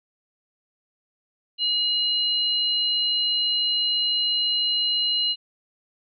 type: tone pair together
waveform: sine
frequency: 2887 / 4083 Hz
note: F#7 / C8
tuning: -43 / -43 cents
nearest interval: tritone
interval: 600 cents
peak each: -23 dBFS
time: 1.58-5.36 s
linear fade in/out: 50 ms
effects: none